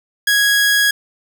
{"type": "tone", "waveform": "sawtooth", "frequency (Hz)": 1658, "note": "G#6", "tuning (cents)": -3, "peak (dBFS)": -8, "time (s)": [0.27, 0.91], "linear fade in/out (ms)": 5, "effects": []}